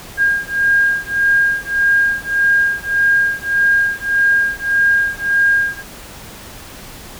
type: beating tone pair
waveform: sine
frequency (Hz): 1616 / 1617.7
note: G#6 / G#6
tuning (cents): -48 / -46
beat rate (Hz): 1.7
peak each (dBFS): -15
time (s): 0.17-5.83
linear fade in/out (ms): 50
effects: pink hiss -35 dBFS RMS until 7.19 s